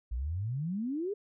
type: exponential sweep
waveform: sine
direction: up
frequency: 54.6 to 427.6 Hz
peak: -31 dBFS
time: 0.11-1.14 s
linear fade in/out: 10 ms
effects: none